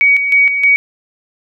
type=tone with tremolo; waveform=sine; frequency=2255 Hz; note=C#7; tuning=29 cents sharp; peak=-6 dBFS; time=0.01-0.76 s; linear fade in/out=0 ms; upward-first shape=square; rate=3.2 Hz; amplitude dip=55%; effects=none